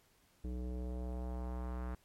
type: tone with low-pass filter sweep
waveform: square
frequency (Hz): 61.74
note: B1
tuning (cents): 0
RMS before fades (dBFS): -40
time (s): 0.44-1.95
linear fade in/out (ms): 5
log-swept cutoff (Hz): 360 to 1400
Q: 1.6
effects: pink hiss -70 dBFS RMS until 2.04 s + MP3 64 kbps